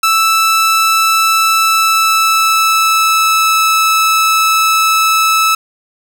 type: tone with pitch glide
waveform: sawtooth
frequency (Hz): 1318.5 to 1307.1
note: E6 to E6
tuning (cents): 0 to -15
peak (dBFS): -5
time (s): 0.03-5.55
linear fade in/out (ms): 5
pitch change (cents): -15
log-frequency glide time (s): 1.55-3.63
effects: none